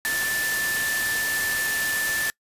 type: tone in noise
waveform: sine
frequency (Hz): 1760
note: A6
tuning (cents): 0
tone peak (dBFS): -24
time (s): 0.05-2.3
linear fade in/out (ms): 0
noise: white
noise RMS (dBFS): -28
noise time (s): 0.05-2.3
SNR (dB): +1
effects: noise-tail reverb RT60 0.1 s tail -25 dB re dry + resampled to 32000 Hz